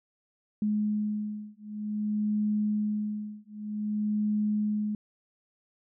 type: beating tone pair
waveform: sine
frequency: 210.4 / 210.93 Hz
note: G#3 / G#3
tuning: +23 / +27 cents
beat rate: 0.53 Hz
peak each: -30 dBFS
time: 0.62-4.95 s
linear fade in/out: 2 ms
effects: none